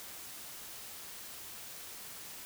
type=silence; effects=white hiss -47 dBFS RMS until 2.45 s